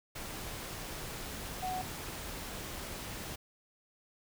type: tone in noise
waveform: sine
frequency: 740 Hz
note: F#5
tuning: in tune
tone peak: -34 dBFS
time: 1.62-1.82 s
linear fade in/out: 10 ms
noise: pink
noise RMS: -42 dBFS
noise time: 0.15-3.36 s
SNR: +5 dB
effects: none